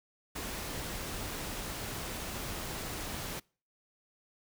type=noise; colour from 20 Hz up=pink; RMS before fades=-39 dBFS; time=0.35-3.4 s; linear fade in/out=10 ms; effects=noise-tail reverb RT60 0.4 s tail -26 dB re dry